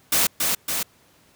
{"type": "noise with echo", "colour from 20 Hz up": "white", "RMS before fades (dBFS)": -19, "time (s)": [0.12, 0.27], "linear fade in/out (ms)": 5, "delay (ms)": 280, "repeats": 2, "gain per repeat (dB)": -3, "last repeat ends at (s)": 0.83, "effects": ["pink hiss -57 dBFS RMS until 1.35 s", "high-pass 80 Hz 12 dB/octave"]}